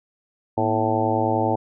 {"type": "harmonic tone with a mistuned harmonic", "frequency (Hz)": 110, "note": "A2", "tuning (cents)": 0, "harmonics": [1, 2, 3, 4, 5, 6, 7, 8], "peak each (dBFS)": [-27, -28, -26, -28, -27, -28, -25, -26], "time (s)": [0.57, 1.56], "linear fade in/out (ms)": 10, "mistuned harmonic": 2, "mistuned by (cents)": 130, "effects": []}